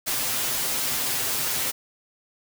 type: noise with comb filter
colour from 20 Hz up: white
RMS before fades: -26 dBFS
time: 0.06-1.72 s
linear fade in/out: 20 ms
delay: 7.7 ms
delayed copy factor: +0.8
effects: none